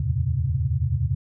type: tone cluster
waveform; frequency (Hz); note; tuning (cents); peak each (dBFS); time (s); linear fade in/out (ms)
sine; 78.5 / 88.1 / 107.8 / 125.9 / 136.5; D#2 / F2 / A2 / B2 / C#3; +16 / +16 / -35 / +34 / -26; -27; 0-1.15; 5
effects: none